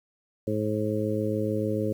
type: harmonic tone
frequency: 106.8 Hz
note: G#2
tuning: 49 cents sharp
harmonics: 1 / 2 / 3 / 4 / 5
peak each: -31 / -31 / -31 / -31 / -31 dBFS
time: 0.47-1.93 s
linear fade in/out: 5 ms
effects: 9-bit